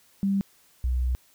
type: tone pair in turn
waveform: sine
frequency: 196.8 / 62.53 Hz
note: G3 / B1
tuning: +7 / +22 cents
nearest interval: octave + minor sixth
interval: 1985 cents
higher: first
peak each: -21 / -22 dBFS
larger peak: first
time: 0.23-0.41 / 0.84-1.15 s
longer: second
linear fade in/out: 0 ms
effects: white hiss -60 dBFS RMS until 1.34 s